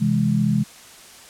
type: chord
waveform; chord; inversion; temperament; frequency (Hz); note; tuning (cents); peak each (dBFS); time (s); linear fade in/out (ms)
sine; C augmented; none; equal; 130.81 / 164.81 / 207.7; C3 / E3 / G#3; 0 / 0 / 0; -22 / -22 / -19; 0-0.64; 20
effects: white hiss -44 dBFS RMS until 1.29 s + low-pass 10000 Hz 12 dB/octave